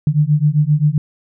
sine beating tone pair, 145.9 / 153.5 Hz, D3 / D#3, -11 / -23 cents, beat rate 7.6 Hz, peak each -14 dBFS, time 0.07-0.98 s, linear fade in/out 2 ms, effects none

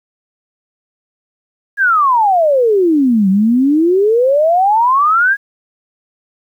sine exponential two-way sweep, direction down then up, 1677 to 186.3 to 1677 Hz, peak -8 dBFS, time 1.77-5.37 s, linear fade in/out 50 ms, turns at 3.29 s, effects 8-bit

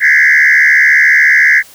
sine tone with frequency modulation, 1864.7 Hz, A#6, in tune, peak -3 dBFS, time 0-1.63 s, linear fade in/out 50 ms, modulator 74.1 Hz, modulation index 3.5, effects tanh soft clip ceiling -1 dBFS + white hiss -39 dBFS RMS until 1.74 s

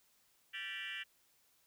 sine tone with frequency modulation, 2349 Hz, D7, in tune, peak -39 dBFS, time 0.53-1.04 s, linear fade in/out 20 ms, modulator 197 Hz, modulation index 3.9, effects tanh soft clip ceiling -37 dBFS + white hiss -72 dBFS RMS until 1.66 s

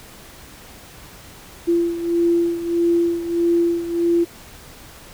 sine beating tone pair, 340.7 / 342.3 Hz, F4 / F4, -43 / -35 cents, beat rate 1.6 Hz, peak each -17 / -22 dBFS, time 1.67-4.25 s, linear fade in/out 20 ms, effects pink hiss -42 dBFS RMS until 5.13 s

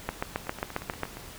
two click trains, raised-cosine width 0.5 ms, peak -24 / -13 dBFS, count 7 / 8, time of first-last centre 0.47-1.17 / 0.09-1.033 s, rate 8.57 / 7.42 Hz, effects pink hiss -45 dBFS RMS until 1.38 s

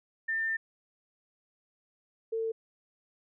sine tone pair in turn, 1797 / 449.2 Hz, A6 / A4, +36 / +36 cents, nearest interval 2 octaves, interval 2400 cents, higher first, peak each -28 / -29 dBFS, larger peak first, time 0.28-0.57 / 2.32-2.52 s, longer first, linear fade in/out 10 ms, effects none

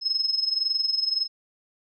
sine tone with amplitude modulation, 5170 Hz, E8, 34 cents flat, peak -19 dBFS, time 0.01-1.28 s, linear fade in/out 50 ms, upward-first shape sine, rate 21.7 Hz, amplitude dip 75%, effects none

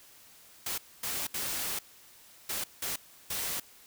white noise bursts at uneven times, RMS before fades -34 dBFS, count 6, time 0.66-0.78 / 1.03-1.27 / 1.34-1.79 / 2.49-2.64 / 2.82-2.96 / 3.3-3.6 s, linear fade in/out 5 ms, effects white hiss -56 dBFS RMS until 3.86 s

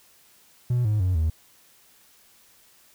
triangle tone with pitch steps, 122.7 / 106.2 / 91.92 / 79.56 Hz, B2 / G#2 / F#2 / D#2, -11 / +39 / -11 / +39 cents, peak -17 dBFS, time 0.7-1.3 s, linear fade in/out 5 ms, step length 150 ms, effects tanh soft clip ceiling -14 dBFS + white hiss -57 dBFS RMS until 2.94 s

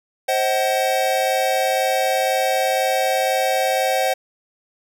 square tone cluster, 528 / 630 / 754 Hz, C5 / D#5 / F#5, +16 / +21 / +32 cents, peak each -22 / -25 / -21 dBFS, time 0.28-4.14 s, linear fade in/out 10 ms, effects none

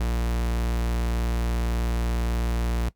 45% pulse tone, 58.27 Hz, A#1, in tune, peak -23 dBFS, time 0-2.89 s, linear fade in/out 5 ms, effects noise-tail reverb RT60 0.1 s tail -17 dB re dry

